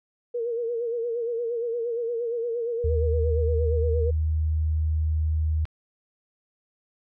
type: tone with vibrato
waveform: sine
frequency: 468.8 Hz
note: A#4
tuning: 10 cents sharp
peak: -25 dBFS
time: 0.34-4.11 s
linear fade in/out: 10 ms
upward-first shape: sine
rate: 8.6 Hz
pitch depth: 61 cents each way
type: tone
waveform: sine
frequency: 78.1 Hz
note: D#2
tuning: 7 cents sharp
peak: -21 dBFS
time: 2.84-5.65 s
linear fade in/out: 5 ms
type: click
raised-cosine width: 0.3 ms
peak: -25 dBFS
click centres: 5.654 s
effects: none